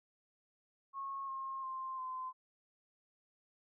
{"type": "tone with pitch steps", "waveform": "sine", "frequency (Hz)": [1092, 1071.4, 1051.2, 1031.3], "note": ["C#6", "C6", "C6", "C6"], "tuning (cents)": [-26, 41, 8, -25], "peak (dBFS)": -39, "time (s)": [0.93, 2.33], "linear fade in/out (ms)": 50, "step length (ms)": 350, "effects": []}